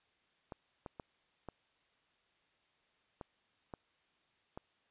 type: clicks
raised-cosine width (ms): 1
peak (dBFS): -30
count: 7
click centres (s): 0.522 / 0.862 / 0.998 / 1.487 / 3.212 / 3.738 / 4.575
effects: white hiss -74 dBFS RMS until 4.9 s + resampled to 8000 Hz